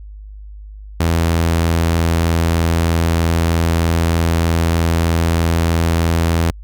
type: tone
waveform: sawtooth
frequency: 83.2 Hz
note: E2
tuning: 17 cents sharp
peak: -9 dBFS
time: 1-6.51 s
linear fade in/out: 5 ms
effects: added 51 Hz sine -31 dBFS peak until 6.63 s